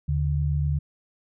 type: tone pair together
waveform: sine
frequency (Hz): 76.86 / 145.1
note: D#2 / D3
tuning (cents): -21 / -21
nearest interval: major seventh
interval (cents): 1100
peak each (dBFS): -24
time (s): 0.08-0.79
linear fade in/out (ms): 10
effects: none